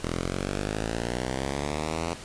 5% pulse exponential sweep, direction up, 41.05 to 86 Hz, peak -17 dBFS, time 0.02-2.14 s, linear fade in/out 10 ms, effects pink hiss -42 dBFS RMS until 2.24 s + resampled to 22050 Hz

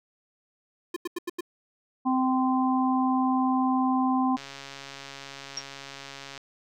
square tone bursts, 350 Hz, F4, 4 cents sharp, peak -29 dBFS, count 5, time 0.94-1.408 s, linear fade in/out 5 ms, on 24 ms, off 87 ms
harmonic tone, 259 Hz, C4, 17 cents flat, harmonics 1 / 3 / 4, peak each -23 / -28 / -29 dBFS, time 2.05-4.37 s, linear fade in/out 20 ms
click train, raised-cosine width 0.2 ms, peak -23 dBFS, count 278, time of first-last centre 4.37-6.377 s, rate 138 Hz
sine tone with exponential decay, 5588 Hz, F8, in tune, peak -26 dBFS, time 5.57-5.65 s, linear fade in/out 5 ms, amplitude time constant 16 ms
effects none

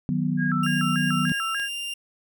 sine chord, B major, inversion first, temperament equal, 155.56 / 185 / 246.9 Hz, D#3 / F#3 / B3, 0 / 0 / 0 cents, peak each -26 dBFS, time 0.09-1.32 s, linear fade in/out 0 ms
sine tone with vibrato, 1472 Hz, F#6, 9 cents flat, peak -26 dBFS, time 0.37-1.69 s, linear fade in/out 50 ms, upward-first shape square, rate 3.4 Hz, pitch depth 180 cents each way
40% pulse tone, 2794 Hz, F7, in tune, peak -28 dBFS, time 0.63-1.94 s, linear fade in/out 5 ms
clicks, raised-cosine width 0.2 ms, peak -23 dBFS, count 2, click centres 1.295 / 1.598 s
effects none

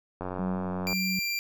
click train, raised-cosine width 1 ms, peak -20 dBFS, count 67, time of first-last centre 0.21-0.929 s, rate 91.8 Hz
sine tone with vibrato, 185 Hz, F#3, in tune, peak -29 dBFS, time 0.39-1.19 s, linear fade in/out 0 ms, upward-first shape square, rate 1.9 Hz, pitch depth 18 cents each way
25% pulse tone, 2370 Hz, D7, 15 cents sharp, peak -24 dBFS, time 0.87-1.39 s, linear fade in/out 0 ms
effects none

